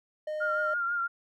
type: tone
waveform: triangle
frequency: 613 Hz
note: D#5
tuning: 26 cents flat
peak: -29 dBFS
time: 0.27-0.74 s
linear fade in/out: 5 ms
type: tone with vibrato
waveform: sine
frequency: 1396.9 Hz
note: F6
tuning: in tune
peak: -27 dBFS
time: 0.4-1.08 s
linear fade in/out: 20 ms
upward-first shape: triangle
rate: 6.1 Hz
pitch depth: 43 cents each way
effects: none